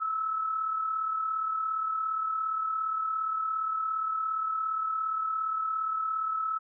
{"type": "tone pair together", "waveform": "sine", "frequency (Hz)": [1300, 1337.3], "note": ["E6", "E6"], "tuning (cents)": [-24, 24], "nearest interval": "unison", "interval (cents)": 48, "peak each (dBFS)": [-28, -38], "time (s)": [0, 6.59], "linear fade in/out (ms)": 20, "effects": []}